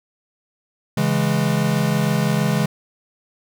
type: chord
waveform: square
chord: C# minor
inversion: none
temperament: equal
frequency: 138.59 / 164.81 / 207.7 Hz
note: C#3 / E3 / G#3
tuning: 0 / 0 / 0 cents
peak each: -22 dBFS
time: 0.97-2.66 s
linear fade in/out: 5 ms
effects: none